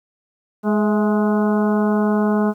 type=harmonic tone with a mistuned harmonic; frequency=209.7 Hz; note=G#3; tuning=17 cents sharp; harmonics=1 / 2 / 3 / 4 / 5 / 6 / 7; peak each=-16 / -22 / -26 / -28 / -30 / -32 / -33 dBFS; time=0.63-2.54 s; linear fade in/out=50 ms; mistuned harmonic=3; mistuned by=+46 cents; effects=9-bit